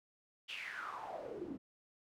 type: noise with band-pass filter sweep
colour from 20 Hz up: pink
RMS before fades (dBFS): -45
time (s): 0.48-1.58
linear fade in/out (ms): 20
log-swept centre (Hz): 3100 to 240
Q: 7
effects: none